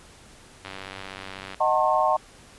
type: click train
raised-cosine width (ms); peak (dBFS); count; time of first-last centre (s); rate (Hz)
0.3; -20; 87; 0.65-1.545; 96.1
type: chord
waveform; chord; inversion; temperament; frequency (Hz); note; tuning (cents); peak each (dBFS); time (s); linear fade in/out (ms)
sine; D# diminished seventh; none; just; 622.3 / 746.7 / 896 / 1075.3; D#5 / F#5 / A5 / C6; 0 / +16 / +31 / +47; -24; 1.6-2.17; 10
effects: pink hiss -50 dBFS RMS until 2.58 s + resampled to 24000 Hz